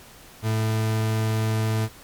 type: tone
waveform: 40% pulse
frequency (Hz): 110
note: A2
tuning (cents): 0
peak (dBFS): -20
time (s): 0.42-1.89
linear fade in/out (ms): 50
effects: pink hiss -47 dBFS RMS until 2.03 s + MP3 96 kbps